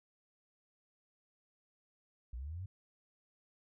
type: linear sweep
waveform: sine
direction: up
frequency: 55 to 99 Hz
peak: -40 dBFS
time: 2.33-2.66 s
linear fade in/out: 5 ms
effects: none